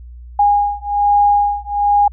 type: beating tone pair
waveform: sine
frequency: 818 / 819.2 Hz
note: G#5 / G#5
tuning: -26 / -24 cents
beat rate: 1.2 Hz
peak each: -14 dBFS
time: 0.39-2.08 s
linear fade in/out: 5 ms
effects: added 60 Hz sine -32 dBFS peak until 2.12 s